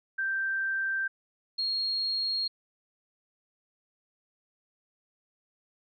sine tone pair in turn, 1568 / 4269 Hz, G6 / C8, 0 / +34 cents, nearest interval octave + perfect fourth, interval 1734 cents, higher second, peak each -27 dBFS, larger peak neither, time 0.18-1.08 / 1.58-2.48 s, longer neither, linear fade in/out 10 ms, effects none

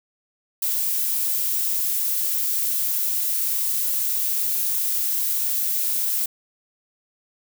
violet noise, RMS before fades -23 dBFS, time 0.62-6.26 s, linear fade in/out 5 ms, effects none

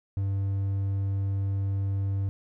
triangle tone, 98.1 Hz, G2, 2 cents sharp, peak -23 dBFS, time 0.17-2.29 s, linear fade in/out 0 ms, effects none

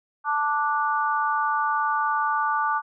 sine chord, D major, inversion second, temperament just, 881 / 1174.7 / 1468.3 Hz, A5 / D6 / F#6, +2 / 0 / -14 cents, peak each -25 / -24 / -28 dBFS, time 0.24-2.82 s, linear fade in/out 50 ms, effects none

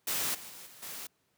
white noise with level steps, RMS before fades -32 / -46 / -48 / -53 / -42 dBFS, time 0.07-1.07 s, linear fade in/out 5 ms, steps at 0.34 / 0.49 / 0.66 / 0.82 s, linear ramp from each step 10 ms, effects pink hiss -74 dBFS RMS until 1.37 s + high-pass 100 Hz 12 dB/octave

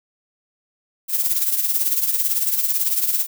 violet noise with tremolo, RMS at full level -17 dBFS, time 1.08-3.27 s, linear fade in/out 50 ms, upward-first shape triangle, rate 18 Hz, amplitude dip 70%, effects none

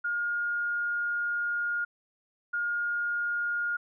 sine tone pair in turn, 1422 / 1422 Hz, F6 / F6, +31 / +31 cents, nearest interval unison, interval 0 cents, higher neither, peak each -27 / -27 dBFS, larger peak neither, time 0.04-1.85 / 2.53-3.77 s, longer first, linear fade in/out 10 ms, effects none

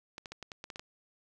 clicks, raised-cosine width 0.2 ms, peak -25 dBFS, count 9, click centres 0.181 / 0.258 / 0.32 / 0.427 / 0.518 / 0.641 / 0.702 / 0.759 / 0.795 s, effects none

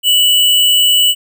sine tone with sample-and-hold, 2960 Hz, F#7, in tune, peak -7 dBFS, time 0.03-1.15 s, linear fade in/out 50 ms, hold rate 11025 Hz, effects none

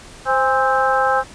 harmonic tone with a mistuned harmonic, 261.6 Hz, C4, in tune, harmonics 2 / 3 / 4 / 5 / 6, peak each -20 / -18 / -24 / -20 / -22 dBFS, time 0.25-1.24 s, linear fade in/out 50 ms, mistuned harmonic 3, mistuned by +60 cents, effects pink hiss -40 dBFS RMS until 1.34 s + resampled to 22050 Hz

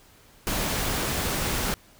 pink noise, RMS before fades -27 dBFS, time 0.47-1.74 s, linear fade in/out 0 ms, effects pink hiss -55 dBFS RMS until 1.99 s

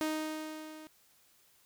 sawtooth tone with level ramp, 311.1 Hz, D#4, in tune, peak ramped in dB -26 to -44 dBFS, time 0.01-0.87 s, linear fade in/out 0 ms, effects white hiss -66 dBFS RMS until 1.65 s

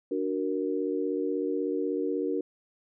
sine chord, D augmented, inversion none, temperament equal, 293.7 / 370 / 466.2 Hz, D4 / F#4 / A#4, 0 / 0 / 0 cents, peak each -31 dBFS, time 0.11-2.41 s, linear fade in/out 5 ms, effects none

